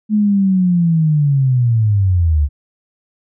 sine linear sweep, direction down, 215.4 to 69.3 Hz, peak -10 dBFS, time 0.09-2.49 s, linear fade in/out 50 ms, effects none

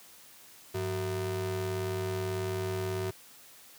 square ring-modulated tone, 138.59 Hz, C#3, in tune, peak -28 dBFS, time 0.74-3.11 s, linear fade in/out 10 ms, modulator 238 Hz, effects white hiss -54 dBFS RMS until 3.78 s + high-pass 80 Hz 12 dB/octave

